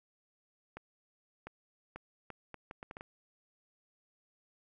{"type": "accelerating click train", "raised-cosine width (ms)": 0.5, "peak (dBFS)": -29, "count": 10, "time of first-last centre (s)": [0.77, 3.009], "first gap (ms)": 700, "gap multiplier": 0.7, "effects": []}